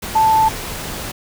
sine tone in noise, 880 Hz, A5, in tune, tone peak -10 dBFS, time 0.15-0.49 s, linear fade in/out 10 ms, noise pink, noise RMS -27 dBFS, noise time 0.02-1.12 s, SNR +14 dB, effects none

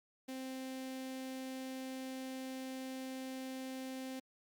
sawtooth tone with notch filter, 261.6 Hz, C4, in tune, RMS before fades -44 dBFS, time 0.28-4.2 s, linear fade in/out 10 ms, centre 1200 Hz, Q 1.4, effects Opus 48 kbps

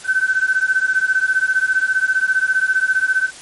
sine beating tone pair, 1521 / 1536 Hz, F#6 / G6, +47 / -36 cents, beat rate 15 Hz, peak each -17 dBFS, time 0.04-3.31 s, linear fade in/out 50 ms, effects white hiss -37 dBFS RMS until 3.41 s + MP3 48 kbps

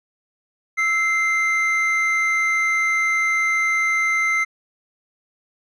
triangle tone pair together, 1317 / 2085 Hz, E6 / C7, -2 / -7 cents, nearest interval minor sixth, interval 795 cents, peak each -23 / -16 dBFS, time 0.77-4.45 s, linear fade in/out 20 ms, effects resampled to 22050 Hz

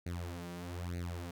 sawtooth tone with flanger, 87.31 Hz, F2, in tune, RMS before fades -41 dBFS, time 0.06-1.31 s, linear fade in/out 5 ms, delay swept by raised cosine 0.46 to 5.16 ms, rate 1.1 Hz, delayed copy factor +0.95, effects none

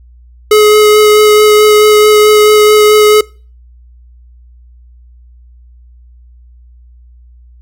square tone with vibrato, 423.6 Hz, G#4, 34 cents sharp, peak -3 dBFS, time 0.51-3.21 s, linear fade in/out 5 ms, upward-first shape sine, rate 4.6 Hz, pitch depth 9 cents each way, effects noise-tail reverb RT60 0.4 s tail -25 dB re dry + added 60 Hz sine -36 dBFS peak until 7.61 s

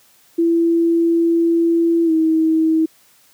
sine tone with pitch glide, 335 to 319.9 Hz, E4 to D#4, +28 to +48 cents, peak -12 dBFS, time 0.38-2.86 s, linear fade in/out 10 ms, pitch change -80 cents, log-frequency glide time 2.05-2.11 s, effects white hiss -53 dBFS RMS until 3.33 s + high-pass 80 Hz 12 dB/octave

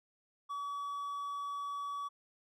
triangle tone, 1139 Hz, C#6, 47 cents sharp, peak -35 dBFS, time 0.49-2.09 s, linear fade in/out 20 ms, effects none

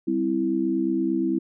sine chord, C major, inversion second, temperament equal with one note detuned, 196 / 260.9 / 329.6 Hz, G3 / C4 / E4, 0 / -5 / 0 cents, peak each -29 / -26 / -23 dBFS, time 0.07-1.39 s, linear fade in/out 10 ms, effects none

